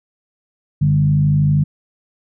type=tone with frequency modulation; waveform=sine; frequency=146.83 Hz; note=D3; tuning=in tune; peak=-11 dBFS; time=0.81-1.64 s; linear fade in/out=10 ms; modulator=52.6 Hz; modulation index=0.66; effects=none